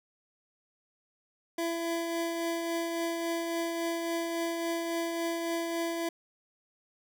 25% pulse tone with tremolo, 335.2 Hz, E4, 29 cents sharp, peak -25 dBFS, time 1.58-6.09 s, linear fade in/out 5 ms, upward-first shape triangle, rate 3.6 Hz, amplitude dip 35%, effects none

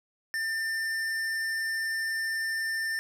sine tone with hard clipping, 1794 Hz, A6, 33 cents sharp, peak -30 dBFS, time 0.34-2.99 s, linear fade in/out 0 ms, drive 13 dB, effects none

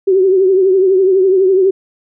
sine tone with vibrato, 379.2 Hz, F#4, 43 cents sharp, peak -7 dBFS, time 0.07-1.71 s, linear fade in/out 10 ms, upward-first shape triangle, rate 12 Hz, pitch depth 81 cents each way, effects none

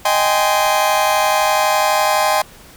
40% pulse chord, Ab major seventh, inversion second, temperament just, 623 / 778.7 / 830.6 / 1038.3 Hz, Eb5 / G5 / Ab5 / C6, +2 / -12 / 0 / -14 cents, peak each -18 dBFS, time 0.05-2.42 s, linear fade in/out 5 ms, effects pink hiss -42 dBFS RMS until 2.76 s

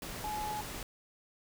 sine tone in noise, 846 Hz, G#5, 32 cents sharp, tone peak -35 dBFS, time 0.24-0.61 s, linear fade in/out 2 ms, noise pink, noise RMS -42 dBFS, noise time 0.02-0.83 s, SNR +4 dB, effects none

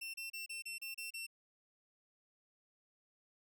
sawtooth tone bursts, 2700 Hz, E7, 41 cents sharp, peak -39 dBFS, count 8, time 0.01-1.267 s, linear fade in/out 10 ms, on 130 ms, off 31 ms, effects none

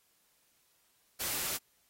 white noise, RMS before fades -35 dBFS, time 1.19-1.58 s, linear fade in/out 20 ms, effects white hiss -71 dBFS RMS until 1.89 s + AAC 48 kbps

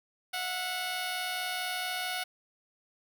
10% pulse tone pair together, 669 / 733.4 Hz, E5 / F#5, +25 / -15 cents, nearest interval major second, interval 160 cents, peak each -34 / -24 dBFS, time 0.33-2.24 s, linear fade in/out 10 ms, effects none

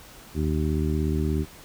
harmonic tone, 76.8 Hz, D#2, 22 cents flat, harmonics 1 / 2 / 3 / 4 / 5, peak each -25 / -28 / -30 / -31 / -32 dBFS, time 0.34-1.46 s, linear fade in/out 50 ms, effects pink hiss -47 dBFS RMS until 1.64 s

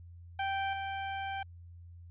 sawtooth tone with level steps, 782 Hz, G5, 4 cents flat, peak -27 / -31 dBFS, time 0.39-1.43 s, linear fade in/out 5 ms, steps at 0.73 s, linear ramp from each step 2 ms, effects added 86 Hz sine -48 dBFS peak until 2.1 s + resampled to 8000 Hz

